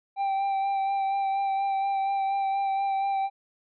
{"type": "tone with vibrato", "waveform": "triangle", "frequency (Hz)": 784, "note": "G5", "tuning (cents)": 0, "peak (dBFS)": -22, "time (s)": [0.16, 3.3], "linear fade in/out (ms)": 50, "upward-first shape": "sine", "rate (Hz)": 4.2, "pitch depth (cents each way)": 18, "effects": ["resampled to 11025 Hz"]}